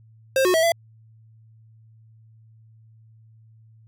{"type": "tone with pitch steps", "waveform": "square", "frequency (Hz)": [531, 365, 648, 673], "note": ["C5", "F#4", "E5", "E5"], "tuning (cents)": [25, -24, -30, 36], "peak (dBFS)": -17, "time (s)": [0.36, 0.72], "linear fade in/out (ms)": 2, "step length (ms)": 90, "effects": ["added 111 Hz sine -49 dBFS peak until 3.87 s"]}